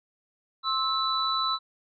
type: tone cluster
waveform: sine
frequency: 1065 / 1308 / 3966 Hz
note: C6 / E6 / B7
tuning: +30 / -14 / +7 cents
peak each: -30 / -28 / -28 dBFS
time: 0.63-1.59 s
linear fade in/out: 50 ms
effects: none

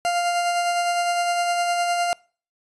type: tone with tremolo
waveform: 40% pulse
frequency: 698.5 Hz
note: F5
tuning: in tune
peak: -18 dBFS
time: 0.05-2.13 s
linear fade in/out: 0 ms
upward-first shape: sine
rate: 9.8 Hz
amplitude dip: 30%
effects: noise-tail reverb RT60 0.4 s tail -25 dB re dry + resampled to 24000 Hz

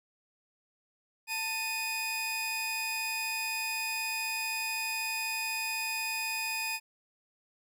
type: tone pair together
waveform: sawtooth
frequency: 893.8 / 2489 Hz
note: A5 / D#7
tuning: +27 / 0 cents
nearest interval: octave + tritone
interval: 1773 cents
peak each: -35 / -29 dBFS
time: 1.27-6.8 s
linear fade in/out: 50 ms
effects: none

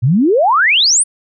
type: exponential sweep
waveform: sine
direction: up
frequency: 110 to 9920 Hz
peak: -8 dBFS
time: 0.02-1.04 s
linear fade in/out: 20 ms
effects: none

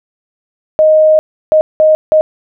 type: tone bursts at uneven times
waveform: sine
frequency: 622.3 Hz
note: D#5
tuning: in tune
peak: -4 dBFS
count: 4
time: 0.79-1.19 / 1.52-1.61 / 1.8-1.95 / 2.12-2.21 s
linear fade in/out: 0 ms
effects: none

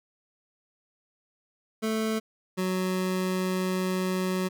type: tone pair in turn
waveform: 25% pulse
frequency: 220 / 185.38 Hz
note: A3 / F#3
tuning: 0 / +4 cents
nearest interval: minor third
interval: 296 cents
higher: first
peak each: -22 dBFS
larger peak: neither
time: 1.82-2.2 / 2.57-4.49 s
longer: second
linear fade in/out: 20 ms
effects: none

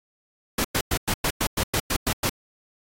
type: noise bursts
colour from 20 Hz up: pink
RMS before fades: -23 dBFS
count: 11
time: 0.58-2.295 s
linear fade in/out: 5 ms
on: 65 ms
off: 100 ms
effects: AAC 48 kbps

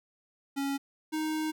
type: tone pair in turn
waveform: square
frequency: 277.2 / 311.7 Hz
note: C#4 / D#4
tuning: 0 / +3 cents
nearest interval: major second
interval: 203 cents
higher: second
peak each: -30 / -30 dBFS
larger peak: neither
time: 0.56-0.78 / 1.12-1.52 s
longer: second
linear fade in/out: 20 ms
effects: none

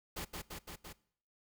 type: noise with echo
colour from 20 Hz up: pink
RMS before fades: -41 dBFS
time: 0.16-0.25 s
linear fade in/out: 10 ms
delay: 170 ms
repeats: 4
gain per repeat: -2 dB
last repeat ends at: 0.93 s
effects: noise-tail reverb RT60 0.6 s tail -21 dB re dry

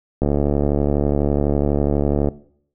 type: click train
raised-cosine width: 2 ms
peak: -5 dBFS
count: 150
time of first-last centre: 0.22-2.287 s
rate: 72.1 Hz
effects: noise-tail reverb RT60 0.6 s tail -19 dB re dry

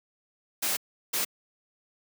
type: noise bursts at uneven times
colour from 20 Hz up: white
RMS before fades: -28 dBFS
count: 2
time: 0.62-0.77 / 1.13-1.25 s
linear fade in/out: 10 ms
effects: high-pass 200 Hz 12 dB/octave

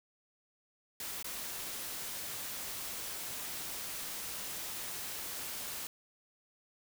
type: noise with dropouts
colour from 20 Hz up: white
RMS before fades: -41 dBFS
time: 1-5.87 s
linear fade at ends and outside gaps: 2 ms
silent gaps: 1.227-1.244 s
effects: none

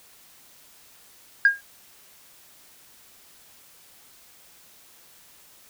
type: tone with exponential decay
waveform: sine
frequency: 1623 Hz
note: G#6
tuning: 40 cents flat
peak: -8 dBFS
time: 1.45-1.61 s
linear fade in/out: 2 ms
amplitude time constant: 33 ms
effects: tanh soft clip ceiling -8 dBFS + white hiss -53 dBFS RMS until 5.69 s

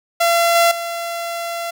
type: tone with level steps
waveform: sawtooth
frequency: 681 Hz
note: F5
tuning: 44 cents flat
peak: -9 / -7 / -19 dBFS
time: 0.2-1.71 s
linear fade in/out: 10 ms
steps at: 0.55 / 0.71 s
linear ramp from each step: 5 ms
effects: none

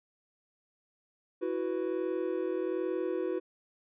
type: chord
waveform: triangle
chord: E suspended second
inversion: none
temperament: just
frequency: 329.6 / 370.8 / 494.4 Hz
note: E4 / F#4 / B4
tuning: 0 / +4 / +2 cents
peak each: -33 / -31 / -34 dBFS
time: 1.41-3.4 s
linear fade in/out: 20 ms
effects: resampled to 8000 Hz

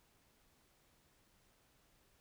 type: silence
effects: pink hiss -72 dBFS RMS until 2.2 s

